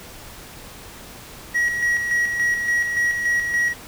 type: tone with tremolo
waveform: triangle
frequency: 1910 Hz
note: A#6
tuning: 42 cents sharp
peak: -15 dBFS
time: 1.54-3.74 s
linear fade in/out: 20 ms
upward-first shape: square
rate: 3.5 Hz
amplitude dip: 45%
effects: pink hiss -40 dBFS RMS until 3.87 s